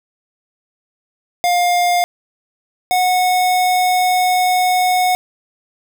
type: tone pair in turn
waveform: square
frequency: 707 / 731.9 Hz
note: F5 / F#5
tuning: +21 / -19 cents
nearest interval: minor second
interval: 60 cents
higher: second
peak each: -13 dBFS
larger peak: neither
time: 1.44-2.04 / 2.91-5.15 s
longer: second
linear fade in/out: 0 ms
effects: none